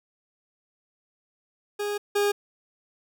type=tone pair in turn; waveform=40% pulse; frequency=411.9 / 408.6 Hz; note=G#4 / G#4; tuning=-14 / -28 cents; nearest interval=unison; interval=14 cents; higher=first; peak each=-26 / -20 dBFS; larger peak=second; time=1.79-1.98 / 2.15-2.32 s; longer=first; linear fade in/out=10 ms; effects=none